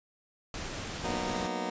pink noise, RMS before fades -38 dBFS, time 0.54-1.47 s, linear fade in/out 2 ms
15% pulse chord, B major seventh, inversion second, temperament just, 185.21 / 231.5 / 246.9 / 308.7 Hz, F#3 / A#3 / B3 / D#4, +2 / -12 / 0 / -14 cents, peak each -32 dBFS, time 1.04-1.7 s, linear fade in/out 5 ms
effects resampled to 16000 Hz

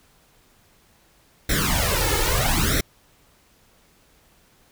pink noise with flanger, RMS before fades -21 dBFS, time 1.49-2.81 s, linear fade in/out 5 ms, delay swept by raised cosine 0.52 to 2.32 ms, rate 0.78 Hz, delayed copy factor +0.95, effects pink hiss -58 dBFS RMS until 4.71 s

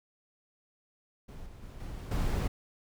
brown noise with level steps, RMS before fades -45 / -48 / -45 / -40 / -29 dBFS, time 1.28-2.48 s, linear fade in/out 10 ms, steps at 1.46 / 1.62 / 1.8 / 2.11 s, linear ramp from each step 5 ms, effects none

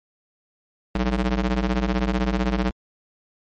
sawtooth ring-modulated tone, 124.3 Hz, B2, 12 cents sharp, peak -13 dBFS, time 0.95-2.71 s, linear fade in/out 5 ms, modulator 70 Hz, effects low-pass 4000 Hz 12 dB/octave + MP3 48 kbps

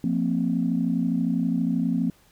sine chord, F suspended fourth, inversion none, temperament equal with one note detuned, 174.61 / 229.2 / 261.6 Hz, F3 / Bb3 / C4, 0 / -29 / 0 cents, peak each -25 dBFS, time 0.04-2.1 s, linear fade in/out 2 ms, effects tanh soft clip ceiling -12 dBFS + pink hiss -59 dBFS RMS until 2.31 s

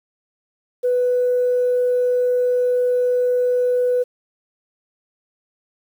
sine tone, 495.5 Hz, B4, 6 cents sharp, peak -14 dBFS, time 0.83-4.04 s, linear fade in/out 20 ms, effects tanh soft clip ceiling -11 dBFS + 8-bit

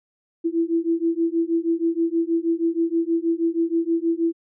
sine beating tone pair, 329.6 / 335.9 Hz, E4 / E4, 0 / +33 cents, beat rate 6.3 Hz, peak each -22 dBFS, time 0.44-4.33 s, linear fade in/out 20 ms, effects none

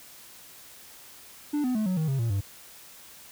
triangle tone with pitch steps, 294.6 / 252.1 / 215.7 / 184.52 / 157.87 / 135.07 / 115.57 / 98.88 Hz, D4 / B3 / A3 / F#3 / D#3 / C#3 / A#2 / G2, +6 / +36 / -34 / -4 / +25 / -45 / -14 / +15 cents, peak -22 dBFS, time 1.53-2.41 s, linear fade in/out 10 ms, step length 110 ms, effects white hiss -49 dBFS RMS until 3.31 s

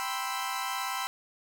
sawtooth chord, C major seventh, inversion second, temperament equal, 784 / 987.8 / 1046.5 / 1318.5 Hz, G5 / B5 / C6 / E6, 0 / 0 / 0 / 0 cents, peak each -33 dBFS, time 0-1.07 s, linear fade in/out 0 ms, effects none

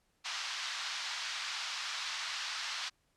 white band-pass noise, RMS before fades -39 dBFS, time 0.24-2.9 s, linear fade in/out 20 ms, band 940 to 5300 Hz, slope 24 dB/octave, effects pink hiss -75 dBFS RMS until 3.16 s + low-pass 11000 Hz 12 dB/octave

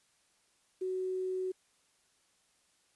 sine tone with quantisation, 372.6 Hz, F#4, 12 cents sharp, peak -32 dBFS, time 0.81-1.52 s, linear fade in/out 10 ms, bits 10, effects white hiss -71 dBFS RMS until 2.95 s + resampled to 24000 Hz

